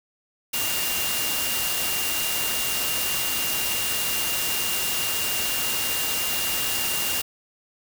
sine tone in noise, 2800 Hz, F7, 4 cents sharp, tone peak -30 dBFS, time 0.53-7.22 s, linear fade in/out 10 ms, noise white, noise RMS -26 dBFS, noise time 0.53-7.22 s, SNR -7 dB, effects none

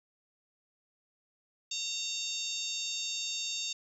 harmonic tone, 917 Hz, A#5, 29 cents flat, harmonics 3 / 4 / 5 / 6 / 7 / 8, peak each -42 / -37 / -41 / -44 / -41 / -42 dBFS, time 1.71-3.73 s, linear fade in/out 5 ms, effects 11-bit

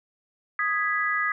sine chord, G# minor, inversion second, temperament equal, 1244.5 / 1661.2 / 1975.5 Hz, D#6 / G#6 / B6, 0 / 0 / 0 cents, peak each -27 dBFS, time 0.59-1.32 s, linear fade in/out 2 ms, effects none

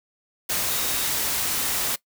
sine tone in noise, 3744 Hz, A#7, 7 cents sharp, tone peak -36 dBFS, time 0.71-1.09 s, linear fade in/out 10 ms, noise white, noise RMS -25 dBFS, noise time 0.49-1.96 s, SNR -14 dB, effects noise-tail reverb RT60 0.1 s tail -20 dB re dry

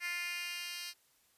10% pulse tone with high-pass filter sweep, 350.4 Hz, F4, 6 cents sharp, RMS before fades -40 dBFS, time 0-0.94 s, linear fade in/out 50 ms, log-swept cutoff 2100 to 3500 Hz, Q 3.3, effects white hiss -70 dBFS RMS until 1.37 s + resampled to 32000 Hz

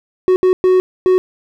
triangle tone bursts at uneven times, 370 Hz, F#4, in tune, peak -6 dBFS, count 4, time 0.28-0.36 / 0.43-0.53 / 0.64-0.8 / 1.06-1.18 s, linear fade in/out 0 ms, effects none

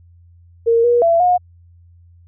sine tone with pitch steps, 462 / 479.5 / 672 / 719 Hz, A#4 / A#4 / E5 / F#5, -16 / +49 / +33 / -50 cents, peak -10 dBFS, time 0.66-1.38 s, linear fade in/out 20 ms, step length 180 ms, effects added 86 Hz sine -44 dBFS peak until 2.27 s

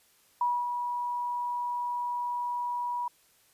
sine tone with ADSR envelope, 970 Hz, B5, 31 cents flat, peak -23 dBFS, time 0.41-3.08 s, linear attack 3 ms, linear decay 240 ms, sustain -6 dB, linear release 4 ms, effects white hiss -64 dBFS RMS until 3.53 s + resampled to 32000 Hz

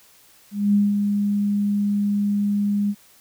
sine tone with ADSR envelope, 204 Hz, G#3, 31 cents flat, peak -13 dBFS, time 0.51-2.95 s, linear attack 230 ms, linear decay 190 ms, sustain -5 dB, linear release 55 ms, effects white hiss -53 dBFS RMS until 3.2 s

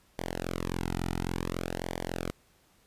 sawtooth tone with flanger, 43.65 Hz, F1, in tune, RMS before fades -34 dBFS, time 0.18-2.31 s, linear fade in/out 10 ms, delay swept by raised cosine 0.75 to 1.85 ms, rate 0.57 Hz, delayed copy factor -0.95, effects pink hiss -65 dBFS RMS until 2.86 s + resampled to 32000 Hz

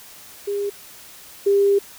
sine tone pair in turn, 404.7 / 399.8 Hz, G#4 / G4, -45 / +34 cents, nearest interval unison, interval 21 cents, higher first, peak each -21 / -13 dBFS, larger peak second, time 0.47-0.7 / 1.46-1.79 s, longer second, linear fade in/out 10 ms, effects white hiss -43 dBFS RMS until 1.98 s

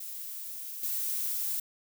violet noise with level steps, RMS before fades -40 / -32 dBFS, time 0-1.6 s, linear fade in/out 5 ms, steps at 0.83 s, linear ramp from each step 2 ms, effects none

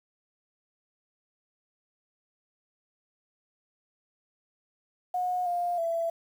sine tone with pitch steps, 725 / 703 / 668 Hz, F#5 / F5 / E5, -35 / +11 / +23 cents, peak -26 dBFS, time 5.14-6.1 s, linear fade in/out 5 ms, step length 320 ms, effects 9-bit

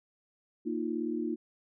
sine chord, Bb suspended fourth, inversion none, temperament equal, 233.1 / 311.1 / 349.2 Hz, Bb3 / Eb4 / F4, 0 / 0 / 0 cents, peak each -35 / -34 / -35 dBFS, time 0.65-1.36 s, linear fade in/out 20 ms, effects none

